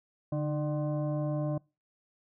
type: tone with frequency modulation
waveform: sine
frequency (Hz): 146.83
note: D3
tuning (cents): 0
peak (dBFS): -28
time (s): 0.32-1.58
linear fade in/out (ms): 5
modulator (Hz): 452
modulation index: 0.95
effects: noise-tail reverb RT60 0.3 s tail -26 dB re dry